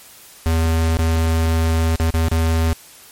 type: tone with dropouts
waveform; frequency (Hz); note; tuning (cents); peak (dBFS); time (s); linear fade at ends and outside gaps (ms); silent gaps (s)
square; 81.5; E2; -19; -15; 0.46-2.73; 0; 0.97-0.989 / 1.957-1.999 / 2.104-2.141 / 2.284-2.315
effects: white hiss -43 dBFS RMS until 3.11 s + MP3 64 kbps